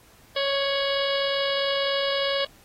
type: harmonic tone with a mistuned harmonic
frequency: 554.4 Hz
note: C#5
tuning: in tune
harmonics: 1 / 2 / 3 / 4 / 5 / 6 / 7 / 8 / 9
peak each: -25 / -33 / -33 / -35 / -32 / -32 / -34 / -36 / -40 dBFS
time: 0.36-2.45 s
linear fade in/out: 5 ms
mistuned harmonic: 5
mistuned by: +77 cents
effects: pink hiss -55 dBFS RMS until 2.64 s + AAC 48 kbps